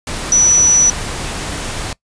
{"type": "tone in noise", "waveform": "sine", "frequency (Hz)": 5920, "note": "F#8", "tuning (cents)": 0, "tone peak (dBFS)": -7, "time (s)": [0.32, 0.9], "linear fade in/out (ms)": 2, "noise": "pink", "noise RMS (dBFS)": -23, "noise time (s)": [0.07, 1.93], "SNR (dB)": 13, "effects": ["noise-tail reverb RT60 0.1 s tail -22 dB re dry", "resampled to 22050 Hz"]}